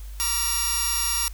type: tone cluster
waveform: 5% pulse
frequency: 952 / 1166 / 1367 / 5610 Hz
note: A#5 / D6 / F6 / F8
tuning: +36 / -13 / -37 / +7 cents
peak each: -19 dBFS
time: 0.2-1.28 s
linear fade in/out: 0 ms
effects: added 50 Hz sine -34 dBFS peak until 1.33 s + white hiss -51 dBFS RMS until 1.33 s